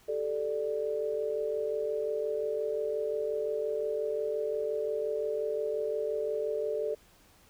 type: tone cluster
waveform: sine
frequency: 393.1 / 438.8 / 591 Hz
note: G4 / A4 / D5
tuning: +5 / -5 / +11 cents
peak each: -38 / -31 / -34 dBFS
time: 0.08-6.95 s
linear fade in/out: 10 ms
effects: pink hiss -61 dBFS RMS until 7.49 s